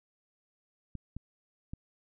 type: clicks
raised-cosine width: 5 ms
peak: -27 dBFS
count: 3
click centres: 0.953 / 1.166 / 1.735 s
effects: none